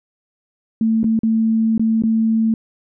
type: tone with dropouts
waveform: sine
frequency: 223.2 Hz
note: A3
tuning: 25 cents sharp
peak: -13 dBFS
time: 0.81-2.54 s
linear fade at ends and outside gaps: 2 ms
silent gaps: 1.032-1.042 / 1.191-1.233 / 1.779-1.795 / 2.022-2.036 s
effects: none